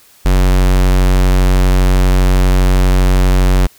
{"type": "tone", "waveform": "square", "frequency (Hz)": 46.25, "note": "F#1", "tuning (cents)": 0, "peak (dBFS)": -8, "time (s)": [0.25, 3.67], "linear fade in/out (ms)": 10, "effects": ["white hiss -46 dBFS RMS until 3.78 s"]}